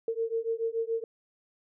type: beating tone pair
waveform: sine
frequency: 451.8 / 458.8 Hz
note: A4 / A#4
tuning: +46 / -28 cents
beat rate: 7 Hz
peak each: -31 dBFS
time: 0.08-1.04 s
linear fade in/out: 2 ms
effects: none